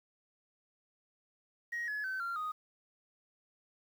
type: tone with pitch steps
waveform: sine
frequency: 1886 / 1699.8 / 1531.9 / 1380.6 / 1244.3 Hz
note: A#6 / G#6 / G6 / F6 / D#6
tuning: +20 / +40 / -40 / -20 / 0 cents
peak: -33 dBFS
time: 1.72-2.52 s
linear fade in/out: 10 ms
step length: 160 ms
effects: tanh soft clip ceiling -32 dBFS + 10-bit